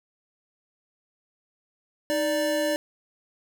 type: tone pair together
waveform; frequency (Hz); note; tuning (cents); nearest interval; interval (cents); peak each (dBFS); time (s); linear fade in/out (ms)
square; 311.1 / 587.3; D#4 / D5; 0 / 0; major seventh; 1100; -29 / -25; 2.1-2.76; 0
effects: none